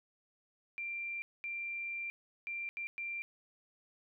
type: tone bursts at uneven times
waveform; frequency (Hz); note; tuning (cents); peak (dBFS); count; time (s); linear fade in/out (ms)
sine; 2368; D7; +14; -37; 5; 0.78-1.22 / 1.44-2.1 / 2.47-2.69 / 2.77-2.87 / 2.98-3.22; 0
effects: none